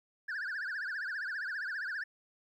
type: tone with vibrato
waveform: sine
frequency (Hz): 1602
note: G6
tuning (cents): +37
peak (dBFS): -32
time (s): 0.28-2.04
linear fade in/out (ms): 10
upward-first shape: triangle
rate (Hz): 15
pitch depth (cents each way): 220
effects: tanh soft clip ceiling -34 dBFS + 12-bit